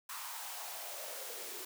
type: noise with high-pass filter sweep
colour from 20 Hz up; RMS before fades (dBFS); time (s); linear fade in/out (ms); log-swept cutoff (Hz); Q
white; -44; 0.09-1.65; 5; 1100 to 370; 4.4
effects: none